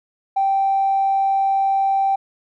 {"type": "tone with tanh clipping", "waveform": "triangle", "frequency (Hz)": 781, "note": "G5", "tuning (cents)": -7, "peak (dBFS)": -15, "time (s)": [0.36, 2.16], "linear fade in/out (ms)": 10, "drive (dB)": 4, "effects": []}